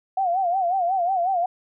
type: tone with vibrato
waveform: sine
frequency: 730 Hz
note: F#5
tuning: 24 cents flat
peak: -19 dBFS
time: 0.17-1.46 s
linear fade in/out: 5 ms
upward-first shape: sine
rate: 5.5 Hz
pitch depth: 120 cents each way
effects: none